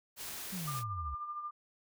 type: noise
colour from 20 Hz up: white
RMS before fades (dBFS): -43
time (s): 0.16-0.84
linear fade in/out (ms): 50
type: exponential sweep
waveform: sine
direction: down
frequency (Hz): 196.7 to 65.41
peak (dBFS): -38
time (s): 0.52-1.15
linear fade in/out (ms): 10
type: tone with tremolo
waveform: sine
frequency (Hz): 1198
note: D6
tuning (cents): +34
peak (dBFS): -36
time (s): 0.67-1.51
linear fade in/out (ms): 10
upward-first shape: sine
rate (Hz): 13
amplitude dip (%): 50
effects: none